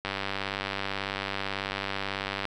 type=click train; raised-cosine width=0.3 ms; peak=-14 dBFS; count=237; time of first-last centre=0.05-2.453 s; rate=98.2 Hz; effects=none